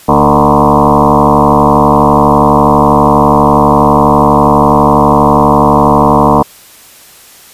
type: tone with frequency modulation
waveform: sine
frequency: 603 Hz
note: D5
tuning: 46 cents sharp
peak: -3 dBFS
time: 0.08-6.43 s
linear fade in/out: 10 ms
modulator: 72.2 Hz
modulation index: 6.6
effects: white hiss -37 dBFS RMS until 7.53 s + resampled to 32000 Hz